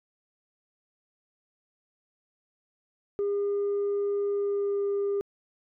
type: tone with pitch glide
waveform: sine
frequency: 404.7 to 401.7 Hz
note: G#4 to G4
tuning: -45 to +42 cents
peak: -23 dBFS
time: 3.19-5.21 s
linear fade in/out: 0 ms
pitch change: -13 cents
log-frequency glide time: 4.3-4.83 s
effects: tanh soft clip ceiling -23 dBFS